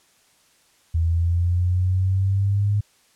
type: exponential sweep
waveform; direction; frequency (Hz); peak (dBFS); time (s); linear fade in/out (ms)
sine; up; 81.7 to 103.83; -17; 0.94-2.81; 10
effects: white hiss -59 dBFS RMS until 3.15 s + low-pass 10000 Hz 12 dB/octave